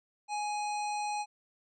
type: harmonic tone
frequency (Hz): 834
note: G#5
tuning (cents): +7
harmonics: 1 / 3 / 5 / 7 / 9 / 10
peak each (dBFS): -32 / -42 / -46 / -49 / -51 / -52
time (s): 0.28-1.26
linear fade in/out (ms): 50
effects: none